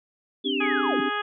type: linear sweep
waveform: sine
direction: down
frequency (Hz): 3500 to 111.4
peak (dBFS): -27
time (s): 0.44-1.01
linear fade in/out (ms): 20
type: chord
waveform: sine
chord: C suspended second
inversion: none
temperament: just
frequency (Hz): 261.6 / 294.3 / 392.4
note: C4 / D4 / G4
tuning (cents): 0 / +4 / +2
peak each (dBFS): -29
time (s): 0.44-1.1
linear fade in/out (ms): 20
type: harmonic tone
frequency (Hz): 415.3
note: G#4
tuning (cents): 0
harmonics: 1 / 2 / 3 / 4 / 5 / 6 / 7 / 8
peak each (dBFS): -34 / -33 / -29 / -30 / -41 / -39 / -38 / -38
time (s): 0.6-1.22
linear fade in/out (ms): 10
effects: none